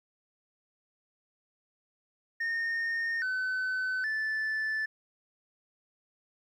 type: tone with pitch steps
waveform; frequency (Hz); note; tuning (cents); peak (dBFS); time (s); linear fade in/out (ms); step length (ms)
sine; 1835 / 1515 / 1752; A#6 / F#6 / A6; -28 / +40 / -8; -26; 2.4-4.86; 10; 820
effects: tanh soft clip ceiling -28 dBFS + 11-bit